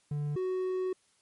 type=tone pair in turn; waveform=triangle; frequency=146.83 / 371.2 Hz; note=D3 / F#4; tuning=0 / +6 cents; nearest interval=octave + major third; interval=1606 cents; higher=second; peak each=-28 / -27 dBFS; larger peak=second; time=0.11-0.36 / 0.36-0.93 s; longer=second; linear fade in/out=5 ms; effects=white hiss -69 dBFS RMS until 1.21 s + MP3 48 kbps